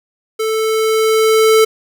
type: tone with level ramp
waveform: square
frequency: 440 Hz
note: A4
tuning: in tune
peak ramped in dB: -16 to -7 dBFS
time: 0.39-1.65 s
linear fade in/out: 10 ms
effects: none